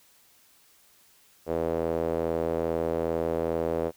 sawtooth tone with band-pass filter, 82.41 Hz, E2, in tune, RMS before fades -28 dBFS, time 1.46-3.92 s, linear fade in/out 50 ms, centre 500 Hz, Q 2.9, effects white hiss -60 dBFS RMS until 3.96 s

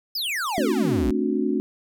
square exponential sweep, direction down, 5274 to 51.3 Hz, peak -25 dBFS, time 0.15-1.11 s, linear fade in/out 5 ms
sine chord, D dominant seventh, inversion second, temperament just, 220.2 / 264.3 / 293.7 / 367.1 Hz, A3 / C4 / D4 / F#4, +2 / +18 / 0 / -14 cents, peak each -26 dBFS, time 0.58-1.6 s, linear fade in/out 0 ms
effects none

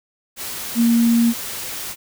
sine tone in noise, 233.1 Hz, A#3, in tune, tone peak -12 dBFS, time 0.75-1.34 s, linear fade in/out 50 ms, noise white, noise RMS -29 dBFS, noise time 0.36-1.96 s, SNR +14 dB, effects none

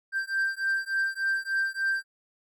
triangle beating tone pair, 1572 / 1575.4 Hz, G6 / G6, +4 / +8 cents, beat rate 3.4 Hz, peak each -27 dBFS, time 0.12-2.04 s, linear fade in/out 50 ms, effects none

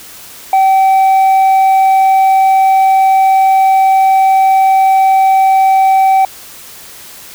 sine tone with tanh clipping, 769 Hz, G5, 33 cents flat, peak -6 dBFS, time 0.53-6.25 s, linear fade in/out 2 ms, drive 3 dB, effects white hiss -33 dBFS RMS until 7.34 s

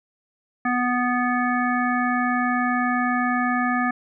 harmonic tone, 246.9 Hz, B3, in tune, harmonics 1 / 3 / 5 / 7 / 9, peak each -23 / -26 / -26 / -26 / -34 dBFS, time 0.65-3.91 s, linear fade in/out 5 ms, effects none

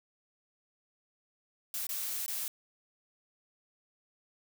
blue noise with dropouts, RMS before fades -36 dBFS, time 1.74-2.48 s, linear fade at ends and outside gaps 1 ms, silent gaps 1.868-1.891 / 2.262-2.28 s, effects none

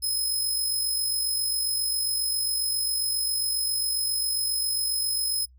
15% pulse tone with amplitude modulation, 5120 Hz, D#8, 49 cents sharp, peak -17 dBFS, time 0.02-5.46 s, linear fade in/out 20 ms, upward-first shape sine, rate 47.4 Hz, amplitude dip 40%, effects noise-tail reverb RT60 0.1 s tail -23 dB re dry + added 63 Hz sine -51 dBFS peak until 5.58 s

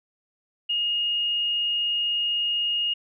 sine tone, 2856 Hz, F7, 38 cents sharp, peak -22 dBFS, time 0.69-2.94 s, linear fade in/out 10 ms, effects none

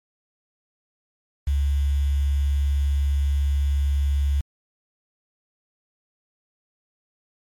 sine tone with quantisation, 70.3 Hz, C#2, 25 cents sharp, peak -18 dBFS, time 1.47-4.41 s, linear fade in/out 5 ms, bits 7, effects MP3 64 kbps

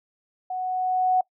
sine tone with level ramp, 740 Hz, F#5, in tune, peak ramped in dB -27 to -16 dBFS, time 0.5-1.21 s, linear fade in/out 5 ms, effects noise-tail reverb RT60 0.1 s tail -23 dB re dry

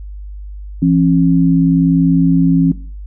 sine tone pair together, 169.62 / 270.6 Hz, E3 / C#4, +50 / -42 cents, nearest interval minor sixth, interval 808 cents, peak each -11 dBFS, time 0.82-2.72 s, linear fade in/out 5 ms, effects noise-tail reverb RT60 0.4 s tail -17 dB re dry + added 50 Hz sine -26 dBFS peak until 3.06 s

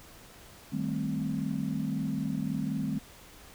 sine chord, A half-diminished seventh, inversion second, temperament equal, 155.56 / 196 / 220 / 261.6 Hz, Eb3 / G3 / A3 / C4, 0 / 0 / 0 / 0 cents, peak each -34 dBFS, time 0.72-2.99 s, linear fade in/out 10 ms, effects tanh soft clip ceiling -19 dBFS + pink hiss -52 dBFS RMS until 3.54 s

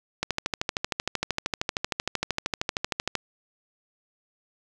click train, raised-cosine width 0.2 ms, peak -8 dBFS, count 39, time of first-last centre 0.23-3.153 s, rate 13 Hz, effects none

